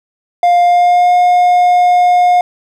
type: tone with pitch glide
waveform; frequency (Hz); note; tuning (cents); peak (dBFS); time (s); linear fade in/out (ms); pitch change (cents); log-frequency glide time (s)
triangle; 703 to 715.3; F5 to F5; +11 to +41; -4; 0.43-2.41; 2; +30; 0.62-1.14
effects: none